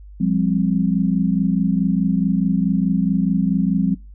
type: chord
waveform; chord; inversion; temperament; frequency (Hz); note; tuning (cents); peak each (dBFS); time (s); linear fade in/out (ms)
sine; F suspended second; none; equal with one note detuned; 174.61 / 199.31 / 261.6; F3 / G3 / C4; 0 / +29 / 0; -19 / -19 / -22; 0.2-3.95; 10
effects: noise-tail reverb RT60 0.3 s tail -24 dB re dry + added 50 Hz sine -37 dBFS peak until 4.14 s